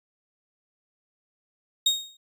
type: tone with exponential decay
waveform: 35% pulse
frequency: 3729 Hz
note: A#7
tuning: in tune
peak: -14 dBFS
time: 1.86-2.17 s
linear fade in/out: 5 ms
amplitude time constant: 67 ms
effects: resampled to 32000 Hz